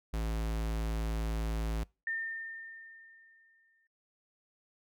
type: tone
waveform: square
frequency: 55 Hz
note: A1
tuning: in tune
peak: -32 dBFS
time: 0.13-1.84 s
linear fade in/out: 10 ms
type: tone with exponential decay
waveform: sine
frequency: 1811 Hz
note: A6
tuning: 49 cents sharp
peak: -31 dBFS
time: 2.07-3.87 s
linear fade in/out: 2 ms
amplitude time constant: 390 ms
effects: noise-tail reverb RT60 0.3 s tail -25 dB re dry